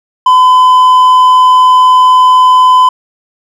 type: tone with hard clipping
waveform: sine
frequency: 1013 Hz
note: B5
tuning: 44 cents sharp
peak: -3 dBFS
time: 0.26-2.89 s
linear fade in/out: 5 ms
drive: 3 dB
effects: none